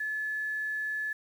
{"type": "tone with quantisation", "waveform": "sine", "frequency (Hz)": 1722, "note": "A6", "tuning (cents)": -38, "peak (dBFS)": -30, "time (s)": [0, 1.13], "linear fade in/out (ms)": 5, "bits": 9, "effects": []}